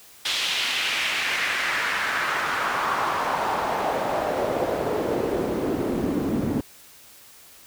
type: noise with band-pass filter sweep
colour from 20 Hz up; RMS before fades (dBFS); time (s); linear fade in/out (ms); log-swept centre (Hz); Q
pink; -25; 0.25-6.61; 5; 3500 to 230; 2.1
effects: white hiss -49 dBFS RMS until 7.66 s